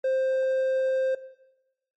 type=tone with hard clipping; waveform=sine; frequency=525 Hz; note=C5; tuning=6 cents sharp; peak=-23 dBFS; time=0.04-1.15 s; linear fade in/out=5 ms; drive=3 dB; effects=noise-tail reverb RT60 1.0 s tail -17 dB re dry + MP3 32 kbps